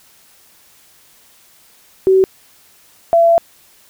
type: tone pair in turn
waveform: sine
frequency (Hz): 380 / 673.8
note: F#4 / E5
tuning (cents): +46 / +38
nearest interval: minor seventh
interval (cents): 992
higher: second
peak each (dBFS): -7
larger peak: neither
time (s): 2.07-2.24 / 3.13-3.38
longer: second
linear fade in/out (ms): 0
effects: white hiss -49 dBFS RMS until 3.89 s